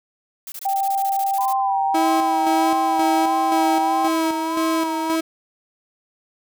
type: noise bursts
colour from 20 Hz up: blue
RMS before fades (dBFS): -33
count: 15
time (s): 0.47-1.528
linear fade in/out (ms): 2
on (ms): 50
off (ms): 22
type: tone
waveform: sine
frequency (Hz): 784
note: G5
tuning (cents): 0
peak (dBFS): -18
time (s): 0.65-4.08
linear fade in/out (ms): 5
type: tone with vibrato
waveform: sine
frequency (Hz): 987.8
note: B5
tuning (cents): 0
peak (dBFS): -24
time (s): 1.38-5.16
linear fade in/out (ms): 10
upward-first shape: sine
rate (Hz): 1.6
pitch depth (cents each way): 100
type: tone with tremolo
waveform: 35% pulse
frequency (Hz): 323.4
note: E4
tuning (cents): -33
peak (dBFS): -17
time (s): 1.94-5.21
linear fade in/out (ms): 10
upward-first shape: square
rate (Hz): 1.9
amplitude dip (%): 45
effects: none